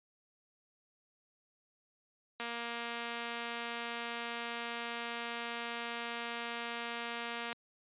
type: click train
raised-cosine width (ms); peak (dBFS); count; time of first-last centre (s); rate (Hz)
0.3; -24; 1206; 2.4-7.528; 235
effects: high-pass 200 Hz 12 dB/octave + resampled to 8000 Hz